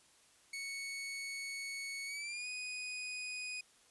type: tone with pitch glide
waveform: sawtooth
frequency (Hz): 2217 to 2488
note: C#7 to D#7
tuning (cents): 0 to -1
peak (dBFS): -37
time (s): 0.53-3.61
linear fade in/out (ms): 5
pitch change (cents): +199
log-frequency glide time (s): 2.06-2.48
effects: white hiss -66 dBFS RMS until 3.9 s + resampled to 24000 Hz